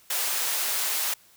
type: high-pass noise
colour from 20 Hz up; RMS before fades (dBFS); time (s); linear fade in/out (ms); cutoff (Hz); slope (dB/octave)
white; -27; 0.1-1.14; 5; 560; 12
effects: white hiss -57 dBFS RMS until 1.36 s